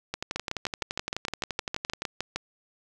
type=two click trains; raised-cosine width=0.2 ms; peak=-13 / -12 dBFS; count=23 / 14; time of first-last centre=0.14-2.02 / 0.36-2.36 s; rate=11.7 / 6.5 Hz; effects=none

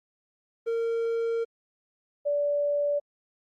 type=tone pair in turn; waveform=triangle / sine; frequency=460 / 579.6 Hz; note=A#4 / D5; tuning=-23 / -23 cents; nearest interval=major third; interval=400 cents; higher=second; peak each=-23 dBFS; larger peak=neither; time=0.66-1.45 / 2.25-3 s; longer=first; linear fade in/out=20 ms; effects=Opus 24 kbps

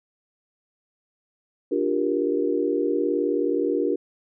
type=chord; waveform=sine; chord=G minor seventh; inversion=second; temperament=just; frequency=294 / 352.8 / 392 / 470.4 Hz; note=D4 / F4 / G4 / Bb4; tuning=+2 / +18 / 0 / +16 cents; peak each=-26 dBFS; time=1.71-3.96 s; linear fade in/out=10 ms; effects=none

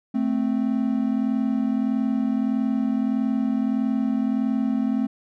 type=tone pair together; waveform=triangle; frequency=220 / 261.6 Hz; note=A3 / C4; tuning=0 / 0 cents; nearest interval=minor third; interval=300 cents; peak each=-21 dBFS; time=0.14-5.07 s; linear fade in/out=10 ms; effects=none

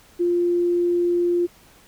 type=tone; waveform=sine; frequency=349.2 Hz; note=F4; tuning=in tune; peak=-17 dBFS; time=0.19-1.47 s; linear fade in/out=20 ms; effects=pink hiss -52 dBFS RMS until 1.87 s

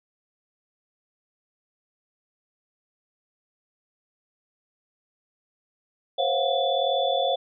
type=tone cluster; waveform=sine; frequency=497.9 / 540 / 696 / 735 / 3469 Hz; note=B4 / C#5 / F5 / F#5 / A7; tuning=+14 / -45 / -6 / -12 / -25 cents; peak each=-32 / -25 / -26 / -29 / -29 dBFS; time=6.18-7.36 s; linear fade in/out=10 ms; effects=none

